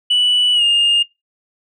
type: tone with pitch glide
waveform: sine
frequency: 2960 to 2826 Hz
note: F#7 to F7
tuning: 0 to +20 cents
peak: -9 dBFS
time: 0.1-1.03 s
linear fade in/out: 10 ms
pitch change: -80 cents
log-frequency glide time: 0.54-0.63 s
effects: noise-tail reverb RT60 0.2 s tail -22 dB re dry + tanh soft clip ceiling -9 dBFS